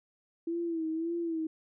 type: tone with vibrato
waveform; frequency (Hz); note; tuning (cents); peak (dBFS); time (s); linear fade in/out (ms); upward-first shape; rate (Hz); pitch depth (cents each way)
sine; 329.6; E4; 0; -30; 0.47-1.47; 5; sine; 1.8; 64
effects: none